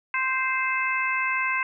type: harmonic tone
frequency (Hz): 522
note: C5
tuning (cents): -4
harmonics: 2 / 3 / 4 / 5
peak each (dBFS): -28 / -29 / -27 / -29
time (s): 0.14-1.63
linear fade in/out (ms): 2
effects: none